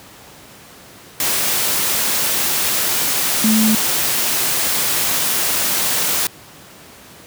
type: tone in noise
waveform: sine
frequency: 218.5 Hz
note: A3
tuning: 12 cents flat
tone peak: -12 dBFS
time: 3.44-3.75 s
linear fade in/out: 2 ms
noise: white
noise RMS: -18 dBFS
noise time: 1.2-6.27 s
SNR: +3 dB
effects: pink hiss -41 dBFS RMS until 7.26 s + high-pass 100 Hz 12 dB/octave